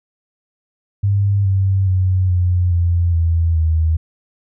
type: tone with pitch steps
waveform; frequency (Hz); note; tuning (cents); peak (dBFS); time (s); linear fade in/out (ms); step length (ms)
sine; 100 / 96.37 / 92.87 / 89.5 / 86.25 / 83.12 / 80.11; G2 / G2 / F#2 / F2 / F2 / E2 / E2; +35 / -29 / +7 / +43 / -21 / +15 / -49; -12; 1.03-3.97; 10; 420
effects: none